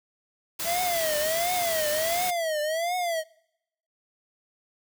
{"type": "noise", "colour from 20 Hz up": "white", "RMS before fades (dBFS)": -31, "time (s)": [0.59, 2.31], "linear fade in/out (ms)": 10}
{"type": "tone with vibrato", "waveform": "square", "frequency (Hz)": 659.3, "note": "E5", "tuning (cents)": 0, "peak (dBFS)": -26, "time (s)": [0.64, 3.24], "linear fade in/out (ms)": 50, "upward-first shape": "triangle", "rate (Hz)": 1.4, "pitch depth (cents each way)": 190}
{"effects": ["noise-tail reverb RT60 0.8 s tail -25 dB re dry"]}